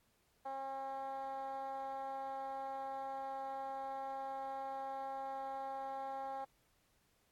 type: tone with band-pass filter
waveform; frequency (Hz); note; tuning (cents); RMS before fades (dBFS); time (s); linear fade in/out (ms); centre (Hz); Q
10% pulse; 269.9; C#4; -46; -43; 0.45-6.45; 10; 730; 5.6
effects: pink hiss -75 dBFS RMS until 7.31 s + AAC 64 kbps